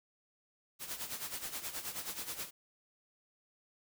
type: noise with tremolo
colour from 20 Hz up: white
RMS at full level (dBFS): -39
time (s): 0.79-2.51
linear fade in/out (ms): 50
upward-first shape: sine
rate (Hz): 9.4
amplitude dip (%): 70
effects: none